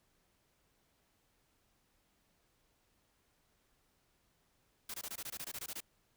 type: noise bursts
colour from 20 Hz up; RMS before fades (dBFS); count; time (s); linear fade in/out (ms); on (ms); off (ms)
white; -43; 13; 4.89-5.805; 5; 51; 21
effects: pink hiss -75 dBFS RMS until 6.16 s